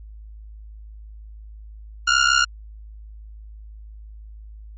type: ring-modulated tone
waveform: sawtooth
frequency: 1410 Hz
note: F6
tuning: 16 cents sharp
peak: -8 dBFS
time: 2.07-2.45 s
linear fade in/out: 10 ms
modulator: 33.2 Hz
effects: added 53 Hz sine -37 dBFS peak until 4.77 s + MP3 32 kbps